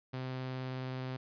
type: tone with vibrato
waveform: sawtooth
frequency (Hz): 129.4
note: C3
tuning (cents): -19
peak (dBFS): -33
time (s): 0.13-1.17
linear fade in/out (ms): 10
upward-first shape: sine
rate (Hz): 19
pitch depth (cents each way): 9
effects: resampled to 11025 Hz